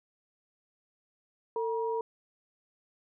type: tone pair together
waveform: sine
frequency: 450.7 / 954 Hz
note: A4 / A#5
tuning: +42 / +40 cents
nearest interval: octave + minor second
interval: 1298 cents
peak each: -30 / -34 dBFS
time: 1.56-2.01 s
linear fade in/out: 2 ms
effects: none